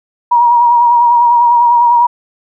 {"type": "tone with vibrato", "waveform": "sine", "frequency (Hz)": 953, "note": "A#5", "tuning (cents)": 38, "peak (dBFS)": -5, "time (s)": [0.31, 2.07], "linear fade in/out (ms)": 10, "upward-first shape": "sine", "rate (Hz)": 10, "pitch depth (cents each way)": 31, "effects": []}